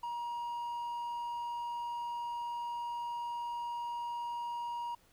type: tone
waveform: triangle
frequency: 950 Hz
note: A#5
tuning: 33 cents sharp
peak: -34 dBFS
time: 0.03-4.95 s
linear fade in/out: 5 ms
effects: pink hiss -67 dBFS RMS until 5.12 s